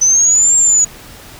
sine linear two-way sweep, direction up then down, 6000 to 7450 to 6790 Hz, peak -7 dBFS, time 0.01-0.85 s, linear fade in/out 10 ms, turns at 0.56 s, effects pink hiss -36 dBFS RMS until 1.39 s

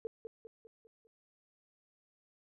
sine tone with echo, 450.6 Hz, A4, 41 cents sharp, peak -34 dBFS, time 0.05-0.07 s, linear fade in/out 0 ms, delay 200 ms, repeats 5, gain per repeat -6 dB, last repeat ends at 1.07 s, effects none

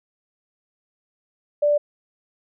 sine tone, 587.3 Hz, D5, in tune, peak -15 dBFS, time 1.62-1.78 s, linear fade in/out 10 ms, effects none

